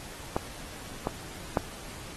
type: clicks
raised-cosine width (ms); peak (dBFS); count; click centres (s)
1; -13 / -14 / -10; 3; 0.365 / 1.071 / 1.572
effects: pink hiss -44 dBFS RMS until 2.16 s + AAC 32 kbps